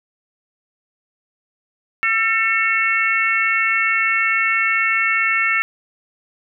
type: harmonic tone with a mistuned harmonic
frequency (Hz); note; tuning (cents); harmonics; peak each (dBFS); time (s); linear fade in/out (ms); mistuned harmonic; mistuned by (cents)
449.6; A4; +37; 3 / 4 / 5 / 6; -22 / -21 / -18 / -23; 2.03-5.62; 0; 5; -34
effects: none

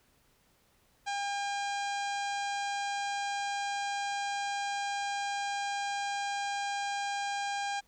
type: harmonic tone with a mistuned harmonic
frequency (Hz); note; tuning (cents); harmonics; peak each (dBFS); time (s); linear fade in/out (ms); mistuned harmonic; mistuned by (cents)
805; G5; +46; 1 / 2 / 3 / 4 / 5 / 6 / 7 / 8 / 9 / 10; -33 / -39 / -43 / -45 / -47 / -49 / -50 / -51 / -52 / -53; 1.06-7.81; 20; 9; -25
effects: pink hiss -68 dBFS RMS until 7.87 s

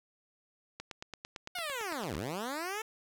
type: click train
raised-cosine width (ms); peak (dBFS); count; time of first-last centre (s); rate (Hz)
0.2; -24; 13; 0.8-2.148; 8.9
type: linear two-way sweep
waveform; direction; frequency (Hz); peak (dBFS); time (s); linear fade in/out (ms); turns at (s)
10% pulse; down then up; 740 to 66 to 449.8; -27; 1.55-2.82; 5; 2.15
effects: none

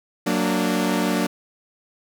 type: chord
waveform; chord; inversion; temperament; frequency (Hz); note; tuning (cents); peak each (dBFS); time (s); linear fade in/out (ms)
sawtooth; Gb augmented; none; equal with one note detuned; 185 / 230.7 / 293.7; Gb3 / Bb3 / D4; 0 / -18 / 0; -20; 0.26-1.27; 10
effects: none

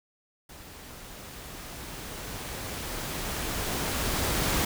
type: noise with level ramp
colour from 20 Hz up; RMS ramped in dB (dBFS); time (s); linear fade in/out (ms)
pink; -47 to -26; 0.49-4.65; 5
effects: none

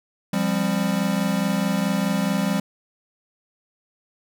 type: chord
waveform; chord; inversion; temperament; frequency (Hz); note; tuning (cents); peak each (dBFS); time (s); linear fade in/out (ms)
square; F suspended second; none; equal with one note detuned; 174.61 / 199.31 / 261.6; F3 / G3 / C4; 0 / +29 / 0; -26 / -23 / -29; 0.33-2.6; 5
effects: none

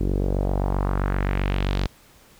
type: tone with low-pass filter sweep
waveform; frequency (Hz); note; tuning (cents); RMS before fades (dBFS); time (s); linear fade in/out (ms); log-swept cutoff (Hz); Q
sawtooth; 47.66; G1; -48; -23; 0-1.87; 10; 340 to 4600; 2
effects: pink hiss -53 dBFS RMS until 2.39 s

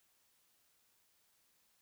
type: silence
effects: white hiss -74 dBFS RMS until 1.81 s

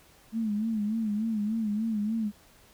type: tone with vibrato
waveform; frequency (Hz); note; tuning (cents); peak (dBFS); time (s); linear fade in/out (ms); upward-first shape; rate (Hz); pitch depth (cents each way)
sine; 216.5; A3; -28; -26; 0.32-2.32; 50; sine; 3.4; 89
effects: pink hiss -58 dBFS RMS until 2.73 s

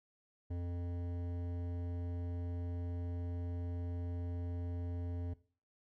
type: tone with hard clipping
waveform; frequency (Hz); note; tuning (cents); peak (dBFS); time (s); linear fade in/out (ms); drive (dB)
triangle; 87.31; F2; 0; -39; 0.5-5.34; 10; 17
effects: noise-tail reverb RT60 0.4 s tail -17 dB re dry

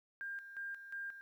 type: tone with tremolo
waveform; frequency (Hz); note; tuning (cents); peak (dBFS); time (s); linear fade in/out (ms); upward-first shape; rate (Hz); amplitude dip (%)
sine; 1600; G6; +35; -40; 0.21-1.21; 0; square; 2.8; 65
effects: 12-bit

